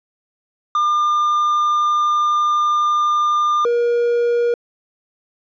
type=tone pair in turn; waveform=triangle; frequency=1202 / 475.7 Hz; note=D6 / A#4; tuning=+40 / +35 cents; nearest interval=octave + major third; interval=1605 cents; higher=first; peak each=-12 dBFS; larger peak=neither; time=0.75-3.65 / 3.65-4.54 s; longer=first; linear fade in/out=2 ms; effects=resampled to 16000 Hz